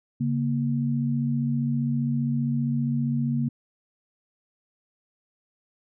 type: tone pair together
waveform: sine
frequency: 139.55 / 234.7 Hz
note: C#3 / A#3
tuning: +12 / +12 cents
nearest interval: major sixth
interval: 900 cents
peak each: -25 dBFS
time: 0.2-3.49 s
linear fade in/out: 10 ms
effects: none